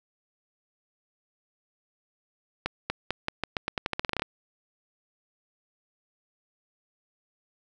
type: accelerating click train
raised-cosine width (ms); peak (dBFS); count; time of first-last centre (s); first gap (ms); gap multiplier
0.3; -11; 17; 2.66-4.221; 240; 0.86
effects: none